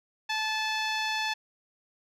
10% pulse tone with low-pass filter, 870 Hz, A5, 20 cents flat, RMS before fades -30 dBFS, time 0.29-1.34 s, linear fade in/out 10 ms, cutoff 5500 Hz, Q 0.6, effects none

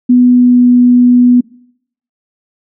sine tone with pitch glide, 247.4 to 245.8 Hz, B3 to B3, +3 to -8 cents, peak -3 dBFS, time 0.09-1.41 s, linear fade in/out 10 ms, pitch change -11 cents, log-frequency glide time 0.28-0.66 s, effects noise-tail reverb RT60 0.7 s tail -23 dB re dry

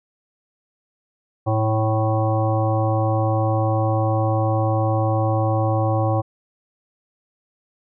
harmonic tone with a mistuned harmonic, 110 Hz, A2, in tune, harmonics 1 / 3 / 5 / 7 / 9 / 10, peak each -19 / -26 / -24 / -25 / -33 / -31 dBFS, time 1.46-6.22 s, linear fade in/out 20 ms, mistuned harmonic 3, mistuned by -15 cents, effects none

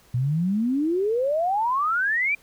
sine exponential sweep, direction up, 118.1 to 2408 Hz, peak -20 dBFS, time 0.14-2.35 s, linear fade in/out 5 ms, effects pink hiss -56 dBFS RMS until 2.42 s

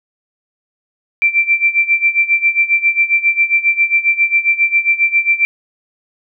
sine tone with tremolo, 2349 Hz, D7, in tune, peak -7 dBFS, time 1.22-5.45 s, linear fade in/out 0 ms, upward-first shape sine, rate 7.4 Hz, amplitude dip 85%, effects none

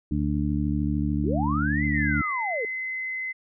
harmonic tone, 73.42 Hz, D2, in tune, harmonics 1 / 2 / 3 / 4, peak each -28 / -28 / -28 / -28 dBFS, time 0.11-2.22 s, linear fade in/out 5 ms
sine linear two-way sweep, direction up then down, 286.5 to 2092 to 419.3 Hz, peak -27 dBFS, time 1.24-2.65 s, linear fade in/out 2 ms, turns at 1.85 s
sine tone, 2047 Hz, C7, 38 cents flat, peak -28 dBFS, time 1.93-3.33 s, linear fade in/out 20 ms
effects none

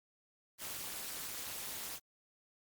white noise with amplitude modulation, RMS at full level -39 dBFS, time 0.58-2 s, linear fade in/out 50 ms, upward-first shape sine, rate 218 Hz, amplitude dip 95%, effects Opus 48 kbps

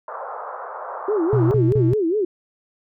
white band-pass noise, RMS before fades -32 dBFS, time 0.08-1.54 s, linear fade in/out 2 ms, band 480 to 1300 Hz, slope 48 dB/octave
sine tone with vibrato, 374 Hz, F#4, 19 cents sharp, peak -17 dBFS, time 1.08-2.25 s, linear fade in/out 5 ms, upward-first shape sine, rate 4.8 Hz, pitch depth 260 cents each way
triangle tone bursts, 124.5 Hz, B2, 14 cents sharp, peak -14 dBFS, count 3, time 1.33-1.934 s, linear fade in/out 0 ms, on 180 ms, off 32 ms
effects none

